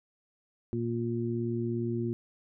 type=harmonic tone; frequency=117.3 Hz; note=A#2; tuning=11 cents sharp; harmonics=1 / 2 / 3; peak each=-33 / -33 / -33 dBFS; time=0.73-2.13 s; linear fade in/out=0 ms; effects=none